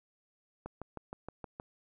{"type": "click train", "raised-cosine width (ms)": 1, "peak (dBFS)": -27, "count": 7, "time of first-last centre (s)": [0.66, 1.599], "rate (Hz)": 6.39, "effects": []}